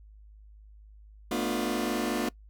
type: chord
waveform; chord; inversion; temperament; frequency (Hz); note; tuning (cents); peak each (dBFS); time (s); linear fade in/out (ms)
sawtooth; B half-diminished seventh; third; just; 222.2 / 246.9 / 296.3 / 355.6; A3 / B3 / D4 / F4; +17 / 0 / +15 / +31; -29; 1.31-2.29; 5
effects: noise-tail reverb RT60 0.1 s tail -22 dB re dry + added 52 Hz sine -49 dBFS peak until 2.49 s